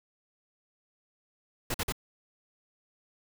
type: noise bursts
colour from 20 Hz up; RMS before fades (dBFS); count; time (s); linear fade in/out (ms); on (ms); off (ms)
pink; -31; 3; 1.7-1.923; 5; 43; 47
effects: none